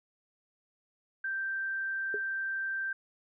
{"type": "tone", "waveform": "sine", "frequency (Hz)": 1568, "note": "G6", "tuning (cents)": 0, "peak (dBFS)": -31, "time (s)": [1.24, 2.93], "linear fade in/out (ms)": 5}
{"type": "tone with exponential decay", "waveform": "sine", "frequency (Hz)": 415.3, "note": "G#4", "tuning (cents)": 0, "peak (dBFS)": -29, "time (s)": [2.14, 2.22], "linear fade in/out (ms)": 2, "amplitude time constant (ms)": 16}
{"effects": []}